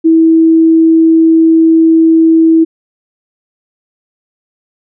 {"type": "tone", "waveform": "sine", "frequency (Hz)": 324.9, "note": "E4", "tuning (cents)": -25, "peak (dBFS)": -3, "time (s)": [0.04, 2.65], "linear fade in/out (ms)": 20, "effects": []}